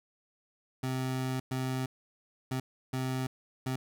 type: tone bursts at uneven times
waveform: 25% pulse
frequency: 130 Hz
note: C3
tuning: 11 cents flat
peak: -27 dBFS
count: 5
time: 0.83-1.4 / 1.51-1.86 / 2.51-2.6 / 2.93-3.27 / 3.66-3.76 s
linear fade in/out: 5 ms
effects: none